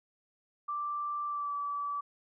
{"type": "tone with pitch glide", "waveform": "sine", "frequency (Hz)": [1174.7, 1152.5], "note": ["D6", "D6"], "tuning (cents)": [0, -33], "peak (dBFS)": -32, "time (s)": [0.68, 2.01], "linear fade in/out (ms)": 10, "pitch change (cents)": -33, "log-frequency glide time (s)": [1.26, 1.54], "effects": []}